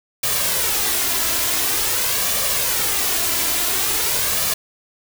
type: noise with flanger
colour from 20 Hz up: white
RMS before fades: -20 dBFS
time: 0.23-4.54 s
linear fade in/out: 5 ms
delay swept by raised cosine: 1.7 to 3 ms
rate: 0.47 Hz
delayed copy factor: +0.5
effects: none